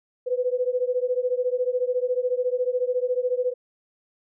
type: beating tone pair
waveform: sine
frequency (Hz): 493.9 / 507.9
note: B4 / B4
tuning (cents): 0 / +48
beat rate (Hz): 14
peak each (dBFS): -24 / -25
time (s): 0.26-3.54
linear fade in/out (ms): 20
effects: none